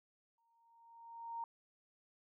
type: tone with exponential growth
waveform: sine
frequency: 926 Hz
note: A#5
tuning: 12 cents flat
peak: -38 dBFS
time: 0.38-1.44 s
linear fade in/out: 2 ms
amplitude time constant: 230 ms
effects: none